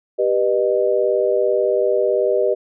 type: chord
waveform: sine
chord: G augmented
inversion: none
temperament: just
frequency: 392 / 490 / 612.5 Hz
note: G4 / B4 / D#5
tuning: 0 / -14 / -27 cents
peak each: -19 dBFS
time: 0.18-2.55 s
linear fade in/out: 20 ms
effects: none